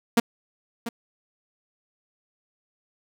sawtooth tone with echo, 233.1 Hz, A#3, in tune, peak -11 dBFS, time 0.17-0.2 s, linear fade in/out 5 ms, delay 690 ms, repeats 1, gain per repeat -13 dB, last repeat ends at 0.89 s, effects none

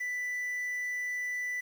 triangle tone with quantisation, 1982 Hz, B6, 6 cents sharp, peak -30 dBFS, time 0-1.61 s, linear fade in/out 10 ms, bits 9, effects none

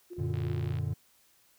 sine tone with tremolo, 353.4 Hz, F4, 21 cents sharp, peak -38 dBFS, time 0.1-0.72 s, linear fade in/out 20 ms, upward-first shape square, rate 15 Hz, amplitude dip 45%
triangle chord, Gb augmented, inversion none, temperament equal with one note detuned, 92.18 / 116.54 / 146.83 Hz, Gb2 / Bb2 / D3, -6 / 0 / 0 cents, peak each -32 dBFS, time 0.18-0.94 s, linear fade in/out 10 ms
click train, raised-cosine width 0.3 ms, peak -31 dBFS, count 29, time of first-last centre 0.34-0.787 s, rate 62.7 Hz
effects white hiss -65 dBFS RMS until 1.58 s

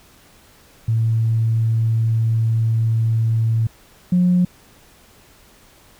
sine tone pair in turn, 113 / 179.38 Hz, A2 / F3, +47 / +47 cents, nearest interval minor sixth, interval 800 cents, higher second, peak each -14 / -11 dBFS, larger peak second, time 0.88-3.67 / 4.12-4.45 s, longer first, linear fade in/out 5 ms, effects tanh soft clip ceiling -8 dBFS + pink hiss -50 dBFS RMS until 5.99 s

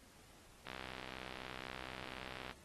click train, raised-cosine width 0.3 ms, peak -30 dBFS, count 119, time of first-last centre 0.67-2.511 s, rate 64.1 Hz, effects pink hiss -63 dBFS RMS until 2.64 s + AAC 32 kbps

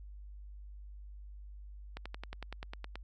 slowing click train, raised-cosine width 0.3 ms, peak -26 dBFS, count 11, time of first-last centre 1.97-2.956 s, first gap 86 ms, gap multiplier 1.03, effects added 50 Hz sine -46 dBFS peak until 3.03 s

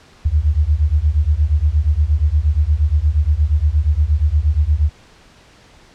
sine beating tone pair, 71.1 / 79.6 Hz, C#2 / D#2, +45 / +40 cents, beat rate 8.5 Hz, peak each -15 / -15 dBFS, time 0.25-4.9 s, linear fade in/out 10 ms, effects pink hiss -47 dBFS RMS until 5.94 s + low-pass 6000 Hz 12 dB/octave

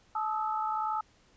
sine tone cluster, 867 / 1246 / 1307 Hz, A5 / D#6 / E6, -26 / +2 / -15 cents, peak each -31 / -37 / -34 dBFS, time 0.15-1.01 s, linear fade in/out 5 ms, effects pink hiss -64 dBFS RMS until 1.36 s + resampled to 16000 Hz

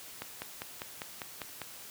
click train, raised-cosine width 0.3 ms, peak -21 dBFS, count 8, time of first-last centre 0.22-1.617 s, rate 5.01 Hz, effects white hiss -48 dBFS RMS until 1.9 s + high-pass 60 Hz 12 dB/octave

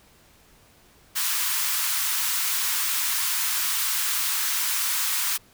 white high-pass noise, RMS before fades -25 dBFS, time 1.15-5.38 s, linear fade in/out 20 ms, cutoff 930 Hz, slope 48 dB/octave, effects pink hiss -56 dBFS RMS until 5.53 s

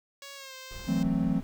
5% pulse tone with pitch glide, 557 to 522.7 Hz, C#5 to C5, +8 to -2 cents, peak -31 dBFS, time 0.22-1.03 s, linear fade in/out 2 ms, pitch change -110 cents, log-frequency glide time 0.35-0.54 s
brown noise, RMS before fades -42 dBFS, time 0.71-1.43 s, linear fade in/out 0 ms
triangle chord, F# half-diminished seventh, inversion third, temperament equal, 164.81 / 185 / 220 / 261.6 Hz, E3 / F#3 / A3 / C4, 0 / 0 / 0 / 0 cents, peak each -28 dBFS, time 0.87-1.41 s, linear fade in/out 20 ms
effects none

